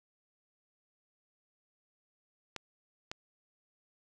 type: clicks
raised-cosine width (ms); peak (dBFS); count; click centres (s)
0.2; -21; 2; 2.563 / 3.115
effects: none